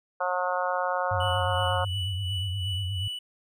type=harmonic tone; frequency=180.9 Hz; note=F#3; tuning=39 cents flat; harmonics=3 / 4 / 5 / 6 / 7 / 8; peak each=-30 / -31 / -32 / -33 / -33 / -34 dBFS; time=0.2-1.85 s; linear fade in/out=10 ms
type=tone with vibrato; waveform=sine; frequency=94.9 Hz; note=F#2; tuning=44 cents sharp; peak=-28 dBFS; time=1.11-3.08 s; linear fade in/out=5 ms; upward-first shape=sine; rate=8.4 Hz; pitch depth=130 cents each way
type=tone with tremolo; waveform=triangle; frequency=2960 Hz; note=F#7; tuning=in tune; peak=-29 dBFS; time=1.2-3.19 s; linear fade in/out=5 ms; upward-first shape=sine; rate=2.8 Hz; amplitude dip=50%
effects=none

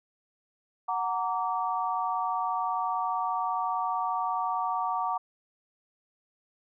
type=chord; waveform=sine; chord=Gb augmented; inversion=none; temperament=just; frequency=740 / 925 / 1156.2 Hz; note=Gb5 / Bb5 / D6; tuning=0 / -14 / -27 cents; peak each=-31 dBFS; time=0.88-5.18 s; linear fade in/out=10 ms; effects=none

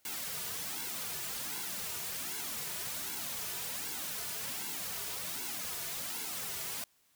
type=noise with flanger; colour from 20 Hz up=white; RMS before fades=-39 dBFS; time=0.05-6.84 s; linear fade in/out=2 ms; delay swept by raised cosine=1.6 to 3.8 ms; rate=1.3 Hz; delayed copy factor=-0.75; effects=white hiss -70 dBFS RMS until 7.15 s

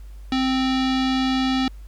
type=tone with low-pass filter; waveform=square; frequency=261.6 Hz; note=C4; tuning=in tune; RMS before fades=-21 dBFS; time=0.32-1.68 s; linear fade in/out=2 ms; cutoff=4000 Hz; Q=2.7; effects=added 50 Hz sine -36 dBFS peak until 1.87 s + pink hiss -58 dBFS RMS until 1.87 s

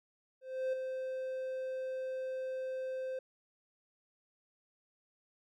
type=tone with ADSR envelope; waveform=triangle; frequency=520 Hz; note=C5; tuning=11 cents flat; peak=-28 dBFS; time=0.41-3.19 s; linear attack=320 ms; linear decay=7 ms; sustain=-6 dB; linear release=4 ms; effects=none

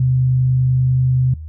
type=tone; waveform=sine; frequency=128.4 Hz; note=C3; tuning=32 cents flat; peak=-12 dBFS; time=0-1.34 s; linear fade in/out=5 ms; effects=noise-tail reverb RT60 0.2 s tail -22 dB re dry + added 78 Hz sine -28 dBFS peak until 1.48 s

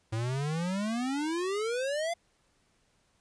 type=exponential sweep; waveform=square; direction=up; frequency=108.2 to 698.5 Hz; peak=-30 dBFS; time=0.12-2.14 s; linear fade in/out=10 ms; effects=pink hiss -70 dBFS RMS until 3.2 s + resampled to 22050 Hz

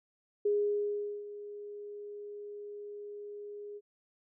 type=tone with ADSR envelope; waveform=sine; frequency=412.4 Hz; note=G#4; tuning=12 cents flat; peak=-25 dBFS; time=0.45-3.81 s; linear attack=7 ms; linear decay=780 ms; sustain=-16 dB; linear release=44 ms; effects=none

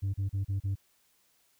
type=tone bursts; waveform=sine; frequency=98 Hz; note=G2; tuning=in tune; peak=-25 dBFS; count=5; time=0.02-0.756 s; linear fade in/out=20 ms; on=120 ms; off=34 ms; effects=tanh soft clip ceiling -27 dBFS + white hiss -69 dBFS RMS until 1.59 s

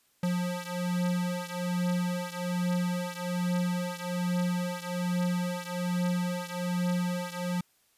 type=beating tone pair; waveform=square; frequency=177.4 / 178.6 Hz; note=F3 / F3; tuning=+27 / +39 cents; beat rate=1.2 Hz; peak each=-31 / -33 dBFS; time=0.23-7.61 s; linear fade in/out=5 ms; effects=white hiss -68 dBFS RMS until 7.97 s + resampled to 32000 Hz

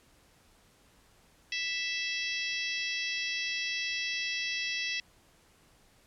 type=harmonic tone with a mistuned harmonic; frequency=659.3 Hz; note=E5; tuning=in tune; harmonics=3 / 4 / 5 / 6 / 7 / 8 / 9; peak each=-37 / -35 / -39 / -42 / -43 / -40 / -47 dBFS; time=1.52-5 s; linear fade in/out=2 ms; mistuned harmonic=9; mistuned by=-25 cents; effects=pink hiss -63 dBFS RMS until 6.06 s + low-pass 12000 Hz 12 dB/octave

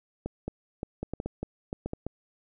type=clicks; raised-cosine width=2 ms; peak=-19 dBFS; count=12; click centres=0.26 / 0.48 / 0.831 / 1.03 / 1.136 / 1.201 / 1.26 / 1.43 / 1.729 / 1.86 / 1.934 / 2.066 s; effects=none

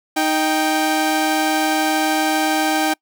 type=tone pair together; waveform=sawtooth; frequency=311.1 / 784 Hz; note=D#4 / G5; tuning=0 / 0 cents; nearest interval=octave + major third; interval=1600 cents; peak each=-15 dBFS; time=0.16-2.94 s; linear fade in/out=10 ms; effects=noise-tail reverb RT60 0.1 s tail -26 dB re dry

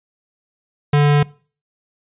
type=tone; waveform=square; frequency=145.9 Hz; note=D3; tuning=11 cents flat; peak=-11 dBFS; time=0.93-1.23 s; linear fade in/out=5 ms; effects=noise-tail reverb RT60 0.4 s tail -22 dB re dry + resampled to 8000 Hz

